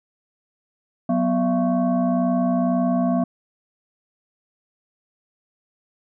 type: tone with frequency modulation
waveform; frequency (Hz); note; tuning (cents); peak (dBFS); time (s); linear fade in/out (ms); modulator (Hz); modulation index
sine; 246.5; B3; -3; -17; 1.09-3.24; 5; 431; 1.1
effects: none